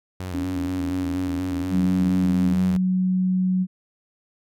sawtooth tone with vibrato, 87.8 Hz, F2, 10 cents sharp, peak -25 dBFS, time 0.2-2.77 s, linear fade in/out 0 ms, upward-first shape square, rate 4.2 Hz, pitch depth 81 cents each way
sine tone with pitch glide, 277.2 to 268.7 Hz, C#4 to C4, 0 to +46 cents, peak -24 dBFS, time 0.34-2.53 s, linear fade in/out 10 ms, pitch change -54 cents, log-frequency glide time 2.27-2.33 s
sine tone, 185 Hz, F#3, in tune, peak -18 dBFS, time 1.7-3.67 s, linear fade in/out 50 ms
effects none

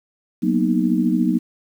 sine chord, B major seventh, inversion second, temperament equal, 185 / 233.1 / 246.9 / 311.1 Hz, F#3 / A#3 / B3 / D#4, 0 / 0 / 0 / 0 cents, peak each -21 dBFS, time 0.42-1.39 s, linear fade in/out 20 ms, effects 8-bit

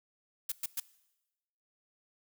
blue noise bursts, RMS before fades -34 dBFS, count 3, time 0.49-0.8 s, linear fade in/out 5 ms, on 30 ms, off 110 ms, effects noise-tail reverb RT60 1.0 s tail -20 dB re dry

